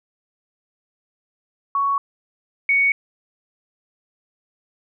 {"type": "tone pair in turn", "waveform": "sine", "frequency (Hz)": [1115, 2230], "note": ["C#6", "C#7"], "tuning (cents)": [10, 10], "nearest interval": "octave", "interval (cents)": 1200, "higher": "second", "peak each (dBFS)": [-17, -14], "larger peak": "second", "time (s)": [[1.75, 1.98], [2.69, 2.92]], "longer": "neither", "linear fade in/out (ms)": 2, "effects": []}